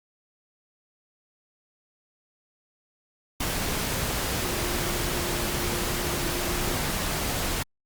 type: tone in noise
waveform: sine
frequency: 351.8 Hz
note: F4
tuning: 13 cents sharp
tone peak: -35 dBFS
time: 4.44-6.74 s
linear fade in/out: 5 ms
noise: pink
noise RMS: -28 dBFS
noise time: 3.4-7.63 s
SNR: -10 dB
effects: Opus 48 kbps